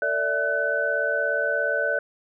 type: tone cluster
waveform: sine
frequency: 450.7 / 579 / 656 / 1506 Hz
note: A4 / D5 / E5 / F#6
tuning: +42 / -25 / -9 / +30 cents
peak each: -31 / -26 / -30 / -24 dBFS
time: 0.02-1.99 s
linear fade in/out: 2 ms
effects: none

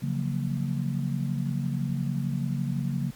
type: chord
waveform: sine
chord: Gb major seventh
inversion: second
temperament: just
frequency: 138.75 / 173.43 / 185 / 231.2 Hz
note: Db3 / F3 / Gb3 / Bb3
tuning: +2 / -12 / 0 / -14 cents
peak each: -28 / -33 / -33 / -33 dBFS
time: 0.02-3.11 s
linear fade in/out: 10 ms
effects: pink hiss -51 dBFS RMS until 3.15 s + MP3 96 kbps

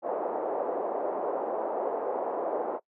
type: band-pass noise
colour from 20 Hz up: pink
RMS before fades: -31 dBFS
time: 0.02-2.8 s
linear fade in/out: 50 ms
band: 420 to 820 Hz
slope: 24 dB/octave
effects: noise-tail reverb RT60 0.1 s tail -22 dB re dry

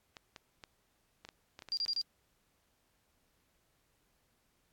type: clicks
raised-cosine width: 0.2 ms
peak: -30 dBFS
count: 9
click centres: 0.168 / 0.362 / 0.638 / 1.25 / 1.289 / 1.591 / 1.622 / 1.687 / 1.861 s
type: tone bursts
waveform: sine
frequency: 4770 Hz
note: D8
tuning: 26 cents sharp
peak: -31 dBFS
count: 4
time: 1.72-2.014 s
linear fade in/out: 0 ms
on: 51 ms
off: 30 ms
effects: pink hiss -75 dBFS RMS until 4.72 s + AAC 64 kbps

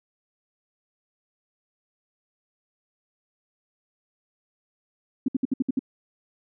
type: tone bursts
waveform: sine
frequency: 261.6 Hz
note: C4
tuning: in tune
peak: -19 dBFS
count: 7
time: 5.26-5.793 s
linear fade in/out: 5 ms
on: 23 ms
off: 62 ms
effects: none

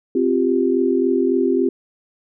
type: chord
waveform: sine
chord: C suspended fourth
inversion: none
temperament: just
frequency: 261.6 / 348.8 / 392.4 Hz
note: C4 / F4 / G4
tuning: 0 / -2 / +2 cents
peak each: -19 dBFS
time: 0.15-1.69 s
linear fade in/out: 5 ms
effects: none

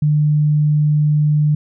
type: tone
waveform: sine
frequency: 150 Hz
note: D3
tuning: 37 cents sharp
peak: -11 dBFS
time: 0.02-1.55 s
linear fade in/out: 5 ms
effects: none

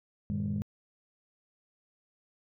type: tone cluster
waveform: sine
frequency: 96.6 / 115.6 / 153.9 / 203.6 Hz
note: G2 / A#2 / D#3 / G#3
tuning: -25 / -14 / -19 / -34 cents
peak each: -35 / -37 / -36 / -31 dBFS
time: 0.3-0.62 s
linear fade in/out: 0 ms
effects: tanh soft clip ceiling -24 dBFS

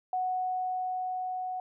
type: tone with level ramp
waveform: sine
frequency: 739 Hz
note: F#5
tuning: 2 cents flat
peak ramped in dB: -27 to -32 dBFS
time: 0.13-1.6 s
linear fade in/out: 2 ms
effects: none

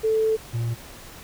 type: tone pair in turn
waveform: sine / triangle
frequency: 440 / 116.54 Hz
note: A4 / A#2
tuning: 0 / 0 cents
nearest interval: octave + major seventh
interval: 2300 cents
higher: first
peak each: -18 / -21 dBFS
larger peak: first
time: 0.03-0.37 / 0.53-0.75 s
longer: first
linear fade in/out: 20 ms
effects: pink hiss -43 dBFS RMS until 1.23 s

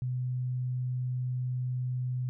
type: tone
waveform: sine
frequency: 126.1 Hz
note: B2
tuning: 36 cents sharp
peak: -29 dBFS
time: 0.02-2.29 s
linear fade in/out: 0 ms
effects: none

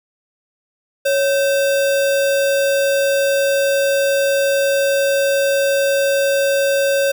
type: tone with sample-and-hold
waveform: sine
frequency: 554.4 Hz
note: C#5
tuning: in tune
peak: -13 dBFS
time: 1.05-7.12 s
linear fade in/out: 10 ms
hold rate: 2100 Hz
effects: none

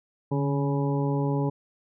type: harmonic tone with a mistuned harmonic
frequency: 140 Hz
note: C#3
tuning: 18 cents sharp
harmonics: 1 / 2 / 3 / 4 / 6 / 7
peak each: -25 / -29 / -31 / -36 / -36 / -38 dBFS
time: 0.31-1.5 s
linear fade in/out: 10 ms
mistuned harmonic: 1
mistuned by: +50 cents
effects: none

